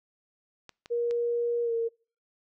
clicks, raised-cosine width 0.2 ms, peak -27 dBFS, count 3, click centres 0.693 / 0.859 / 1.11 s
sine tone with pitch glide, 474 to 460 Hz, A#4 to A#4, +29 to -23 cents, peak -25 dBFS, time 0.9-1.89 s, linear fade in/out 20 ms, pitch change -52 cents, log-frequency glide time 1.63-1.73 s
effects noise-tail reverb RT60 0.4 s tail -25 dB re dry

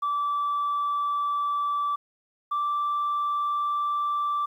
sine tone pair in turn, 1160 / 1170.1 Hz, D6 / D6, -22 / -7 cents, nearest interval unison, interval 15 cents, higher second, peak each -22 dBFS, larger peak neither, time 0.02-1.96 / 2.51-4.46 s, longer second, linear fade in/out 10 ms, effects tanh soft clip ceiling -21 dBFS + 10-bit

